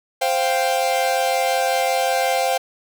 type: chord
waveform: 45% pulse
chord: C suspended fourth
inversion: none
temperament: equal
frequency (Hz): 523.3 / 698.5 / 784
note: C5 / F5 / G5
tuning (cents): 0 / 0 / 0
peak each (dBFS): -22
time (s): 0.21-2.58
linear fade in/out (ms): 10
effects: none